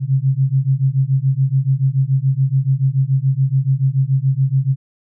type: beating tone pair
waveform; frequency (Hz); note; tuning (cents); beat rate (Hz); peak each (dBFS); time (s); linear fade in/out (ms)
sine; 130.81 / 137.81; C3 / C#3; 0 / -10; 7; -16; 0-4.76; 50
effects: none